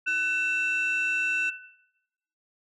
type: tone pair together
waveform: sine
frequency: 1500 / 2673 Hz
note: F#6 / E7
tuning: +23 / +23 cents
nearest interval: minor seventh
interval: 1000 cents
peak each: -24 / -25 dBFS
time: 0.06-1.51 s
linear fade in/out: 20 ms
effects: noise-tail reverb RT60 0.9 s tail -18 dB re dry + tanh soft clip ceiling -20 dBFS